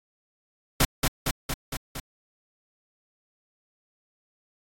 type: noise with echo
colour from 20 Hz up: pink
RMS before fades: -19 dBFS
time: 0.8-0.85 s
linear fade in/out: 5 ms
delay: 230 ms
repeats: 5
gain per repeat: -3 dB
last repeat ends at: 2 s
effects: AAC 64 kbps